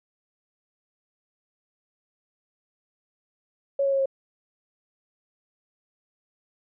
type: tone with pitch steps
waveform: sine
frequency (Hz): 555 / 549.9 / 544.8 / 539.8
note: C#5 / C#5 / C#5 / C#5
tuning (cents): +2 / -14 / -30 / -46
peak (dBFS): -20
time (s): 3.79-4.058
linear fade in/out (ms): 5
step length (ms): 67
effects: none